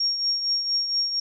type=tone with tremolo; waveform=sine; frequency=5560 Hz; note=F8; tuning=9 cents flat; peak=-19 dBFS; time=0-1.2 s; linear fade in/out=5 ms; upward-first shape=triangle; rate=4.3 Hz; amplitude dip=60%; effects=none